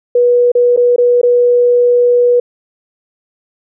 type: tone with dropouts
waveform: sine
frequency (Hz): 486.5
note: B4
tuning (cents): -26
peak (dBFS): -6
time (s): 0.15-2.4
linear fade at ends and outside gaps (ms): 5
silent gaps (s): 0.518-0.551 / 0.764-0.773 / 0.962-0.981 / 1.215-1.231
effects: none